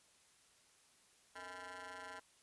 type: ring-modulated tone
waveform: 15% pulse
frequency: 185 Hz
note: F#3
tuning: in tune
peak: -39 dBFS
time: 1.35-2.2 s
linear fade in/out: 10 ms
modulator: 1190 Hz
effects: white hiss -69 dBFS RMS until 2.42 s + resampled to 24000 Hz